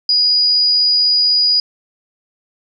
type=tone; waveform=sine; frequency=4908 Hz; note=D#8; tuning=25 cents flat; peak=-10 dBFS; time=0.09-1.6 s; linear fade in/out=2 ms; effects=none